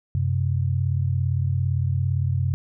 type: tone pair together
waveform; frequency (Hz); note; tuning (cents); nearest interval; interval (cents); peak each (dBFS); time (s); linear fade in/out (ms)
sine; 93.18 / 130.81; F#2 / C3; +13 / 0; tritone; 587; -22 / -23; 0.15-2.54; 0
effects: none